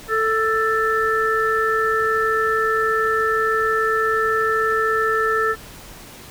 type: harmonic tone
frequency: 441.6 Hz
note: A4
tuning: 6 cents sharp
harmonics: 1 / 3 / 4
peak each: -21 / -20 / -22 dBFS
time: 0.08-5.56 s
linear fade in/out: 50 ms
effects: pink hiss -40 dBFS RMS until 6.3 s